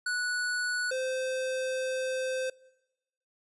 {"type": "tone pair in turn", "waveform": "square", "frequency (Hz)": [1474, 518.4], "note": ["F#6", "C5"], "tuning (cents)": [-7, -16], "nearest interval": "octave + tritone", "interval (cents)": 1809, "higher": "first", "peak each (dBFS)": [-29, -30], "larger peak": "first", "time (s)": [[0.06, 0.91], [0.91, 2.5]], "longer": "second", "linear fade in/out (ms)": 5, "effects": ["noise-tail reverb RT60 1.0 s tail -23 dB re dry", "resampled to 24000 Hz"]}